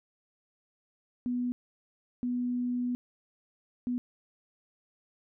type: tone bursts at uneven times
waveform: sine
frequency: 246 Hz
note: B3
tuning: 7 cents flat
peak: -28 dBFS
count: 3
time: 1.26-1.52 / 2.23-2.95 / 3.87-3.98 s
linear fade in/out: 0 ms
effects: none